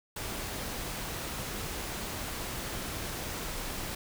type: noise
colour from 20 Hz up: pink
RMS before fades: -37 dBFS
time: 0.16-3.95 s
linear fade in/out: 5 ms
effects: none